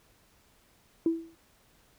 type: tone with exponential decay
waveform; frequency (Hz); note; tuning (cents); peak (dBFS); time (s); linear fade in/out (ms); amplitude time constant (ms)
sine; 329.4; E4; -1; -19; 1.06-1.35; 2; 63
effects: tanh soft clip ceiling -15 dBFS + pink hiss -64 dBFS RMS until 1.98 s

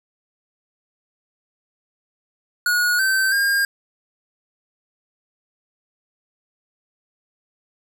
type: tone with pitch steps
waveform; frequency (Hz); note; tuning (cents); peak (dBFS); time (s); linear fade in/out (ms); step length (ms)
square; 1451 / 1547 / 1612; F#6 / G6 / G6; -34 / -23 / +48; -17; 2.66-3.65; 2; 330
effects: none

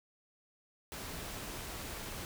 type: noise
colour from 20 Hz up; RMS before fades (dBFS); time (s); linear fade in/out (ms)
pink; -43; 0.92-2.25; 0
effects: none

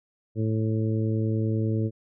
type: harmonic tone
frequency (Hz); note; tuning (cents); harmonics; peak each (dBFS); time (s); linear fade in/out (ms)
110; A2; 0; 1 / 2 / 3 / 4 / 5; -24 / -30 / -31 / -34 / -40; 0.35-1.91; 50
effects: none

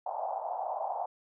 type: band-pass noise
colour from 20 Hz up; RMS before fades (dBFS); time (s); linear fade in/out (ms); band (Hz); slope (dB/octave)
pink; -35; 0.06-1.06; 5; 660 to 870; 48
effects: none

